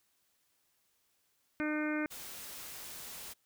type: harmonic tone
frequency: 303.3 Hz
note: D#4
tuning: 44 cents flat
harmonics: 1 / 2 / 3 / 4 / 5 / 6 / 7 / 8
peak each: -33 / -41 / -49 / -46 / -40 / -46 / -43 / -47 dBFS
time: 1.6-2.06 s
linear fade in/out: 0 ms
type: noise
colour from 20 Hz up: white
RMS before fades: -46 dBFS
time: 2.1-3.34 s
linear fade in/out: 20 ms
effects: white hiss -75 dBFS RMS until 3.45 s